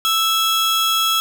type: tone pair together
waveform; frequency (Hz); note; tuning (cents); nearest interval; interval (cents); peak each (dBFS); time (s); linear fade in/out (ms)
40% pulse; 1318.5 / 3322; E6 / G#7; 0 / 0; octave + major third; 1600; -18 / -17; 0.05-1.2; 0
effects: none